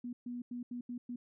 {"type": "tone bursts at uneven times", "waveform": "sine", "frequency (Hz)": 243.4, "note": "B3", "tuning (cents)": -25, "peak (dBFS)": -38, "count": 6, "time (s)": [[0.04, 0.13], [0.26, 0.42], [0.51, 0.63], [0.71, 0.81], [0.89, 0.98], [1.09, 1.16]], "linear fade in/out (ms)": 5, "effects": []}